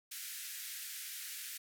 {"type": "band-pass noise", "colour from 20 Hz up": "white", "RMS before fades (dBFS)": -45, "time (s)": [0.11, 1.58], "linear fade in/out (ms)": 10, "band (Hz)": [1500, 16000], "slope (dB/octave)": 48, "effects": []}